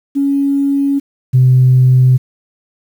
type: tone pair in turn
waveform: sine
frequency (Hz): 279.1 / 128.12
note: C#4 / C3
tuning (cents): +12 / -36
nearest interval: octave + minor second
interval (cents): 1348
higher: first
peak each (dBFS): -10 / -4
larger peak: second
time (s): 0.15-1 / 1.33-2.18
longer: neither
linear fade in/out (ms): 20
effects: tanh soft clip ceiling -1 dBFS + 7-bit